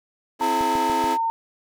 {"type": "chord", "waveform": "sawtooth", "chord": "C augmented", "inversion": "none", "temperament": "equal with one note detuned", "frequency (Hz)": [261.6, 329.6, 423.8], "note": ["C4", "E4", "G#4"], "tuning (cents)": [0, 0, 35], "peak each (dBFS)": [-25, -24, -26], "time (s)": [0.39, 1.18], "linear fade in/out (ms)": 50}
{"type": "tone", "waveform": "sine", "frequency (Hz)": 910, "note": "A#5", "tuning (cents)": -42, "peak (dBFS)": -20, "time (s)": [0.41, 1.3], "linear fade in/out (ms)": 0}
{"type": "click train", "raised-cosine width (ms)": 3, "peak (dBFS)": -23, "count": 4, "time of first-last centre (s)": [0.61, 1.042], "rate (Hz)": 6.94}
{"effects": []}